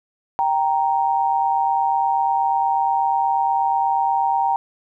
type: tone pair together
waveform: sine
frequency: 784 / 932.3 Hz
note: G5 / A#5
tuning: 0 / 0 cents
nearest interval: minor third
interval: 300 cents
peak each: -19 dBFS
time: 0.39-4.56 s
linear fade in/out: 0 ms
effects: none

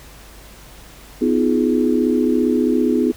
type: chord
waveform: sine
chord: F half-diminished seventh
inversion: second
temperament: just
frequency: 251.4 / 314.3 / 349.2 / 419.1 Hz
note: Cb4 / Eb4 / F4 / Ab4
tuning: +31 / +18 / 0 / +16 cents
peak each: -17 / -20 / -21 / -21 dBFS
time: 1.21-3.12 s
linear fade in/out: 10 ms
effects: added 50 Hz sine -43 dBFS peak until 3.16 s + pink hiss -43 dBFS RMS until 3.16 s

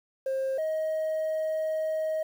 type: tone pair in turn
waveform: sine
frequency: 532 / 629.7 Hz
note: C5 / D#5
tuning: +29 / +21 cents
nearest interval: minor third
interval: 292 cents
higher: second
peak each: -24 dBFS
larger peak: neither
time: 0.26-0.58 / 0.58-2.23 s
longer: second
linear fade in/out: 5 ms
effects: tanh soft clip ceiling -25 dBFS + 9-bit

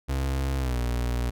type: tone with pitch glide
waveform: 35% pulse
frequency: 67.2 to 60.22 Hz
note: C2 to B1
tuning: +47 to -43 cents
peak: -23 dBFS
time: 0.08-1.31 s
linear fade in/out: 20 ms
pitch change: -190 cents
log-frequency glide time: 0.58-0.78 s
effects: none

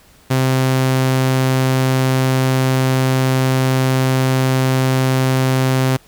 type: tone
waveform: sawtooth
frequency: 130.81 Hz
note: C3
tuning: in tune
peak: -9 dBFS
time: 0.3-5.97 s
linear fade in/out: 10 ms
effects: pink hiss -49 dBFS RMS until 6.07 s

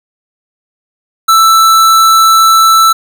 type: tone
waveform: square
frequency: 1323 Hz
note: E6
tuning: 6 cents sharp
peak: -4 dBFS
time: 1.28-2.93 s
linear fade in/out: 10 ms
effects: none

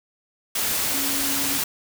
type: tone in noise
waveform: sine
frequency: 277.2 Hz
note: C#4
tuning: in tune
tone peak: -31 dBFS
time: 0.94-1.58 s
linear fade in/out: 5 ms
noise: white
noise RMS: -24 dBFS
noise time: 0.55-1.64 s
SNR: -10 dB
effects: none

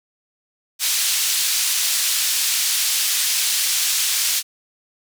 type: band-pass noise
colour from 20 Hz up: pink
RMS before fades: -20 dBFS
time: 0.79-4.43 s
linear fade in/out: 50 ms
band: 3600 to 14000 Hz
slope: 12 dB/octave
effects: none

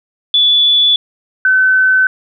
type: tone pair in turn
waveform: sine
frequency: 3449 / 1521.3 Hz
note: A7 / F#6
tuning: -35 / +48 cents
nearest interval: octave + major second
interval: 1417 cents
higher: first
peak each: -7 dBFS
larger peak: neither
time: 0.34-0.96 / 1.45-2.07 s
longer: neither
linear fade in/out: 2 ms
effects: none

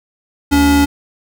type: tone pair together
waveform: square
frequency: 74.8 / 284.4 Hz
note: D2 / C#4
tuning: +32 / +45 cents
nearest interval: octave + major seventh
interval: 2313 cents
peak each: -17 / -10 dBFS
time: 0.51-0.86 s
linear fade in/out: 20 ms
effects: none

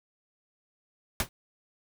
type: noise with exponential decay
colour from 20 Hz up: pink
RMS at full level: -22 dBFS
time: 1.2-1.29 s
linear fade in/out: 1 ms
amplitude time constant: 19 ms
effects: none

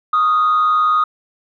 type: tone with frequency modulation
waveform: sine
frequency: 1242 Hz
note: D#6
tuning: 3 cents flat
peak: -10 dBFS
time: 0.13-1.04 s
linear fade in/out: 5 ms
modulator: 138 Hz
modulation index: 0.34
effects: tanh soft clip ceiling -9 dBFS

